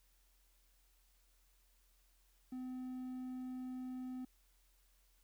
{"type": "tone", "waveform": "triangle", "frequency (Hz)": 254.9, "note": "C4", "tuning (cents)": -45, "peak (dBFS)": -40, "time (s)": [2.52, 4.25], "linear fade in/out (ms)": 5, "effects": ["added 43 Hz sine -70 dBFS peak until 5.23 s", "white hiss -75 dBFS RMS until 5.23 s"]}